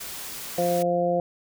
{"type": "noise", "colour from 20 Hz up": "white", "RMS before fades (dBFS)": -36, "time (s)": [0, 0.83], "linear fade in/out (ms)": 10}
{"type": "harmonic tone", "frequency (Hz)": 174.61, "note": "F3", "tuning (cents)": 0, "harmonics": [1, 2, 3, 4], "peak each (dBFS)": [-29, -30, -23, -26], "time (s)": [0.58, 1.2], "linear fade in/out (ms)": 2}
{"effects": []}